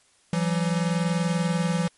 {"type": "tone pair together", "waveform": "square", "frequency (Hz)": [168.5, 188.86], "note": ["E3", "F#3"], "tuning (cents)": [38, 36], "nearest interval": "major second", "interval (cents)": 198, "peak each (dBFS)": [-24, -28], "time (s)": [0.33, 1.88], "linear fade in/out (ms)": 2, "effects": ["white hiss -61 dBFS RMS until 1.97 s", "MP3 48 kbps"]}